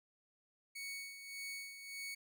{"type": "tone with tremolo", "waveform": "sawtooth", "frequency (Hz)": 2226, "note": "C#7", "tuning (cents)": 7, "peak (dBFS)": -39, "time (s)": [0.75, 2.15], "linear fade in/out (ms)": 10, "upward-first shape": "sine", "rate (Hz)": 1.7, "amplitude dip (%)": 60, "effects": []}